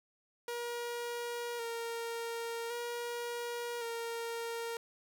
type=tone with vibrato; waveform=sawtooth; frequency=470 Hz; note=A#4; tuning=14 cents sharp; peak=-33 dBFS; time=0.48-4.77 s; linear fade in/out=2 ms; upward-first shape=square; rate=0.45 Hz; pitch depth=24 cents each way; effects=none